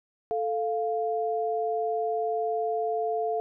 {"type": "tone pair together", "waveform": "sine", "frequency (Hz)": [440, 698.5], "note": ["A4", "F5"], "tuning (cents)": [0, 0], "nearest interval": "minor sixth", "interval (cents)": 800, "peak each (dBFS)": -28, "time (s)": [0.31, 3.4], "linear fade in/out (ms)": 0, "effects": []}